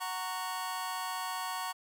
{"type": "chord", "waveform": "sawtooth", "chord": "F# major", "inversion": "none", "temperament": "just", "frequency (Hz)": [740, 925, 1110], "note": ["F#5", "A#5", "C#6"], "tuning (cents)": [0, -14, 2], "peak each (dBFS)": [-36, -35, -34], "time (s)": [0, 1.73], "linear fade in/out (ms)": 20, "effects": []}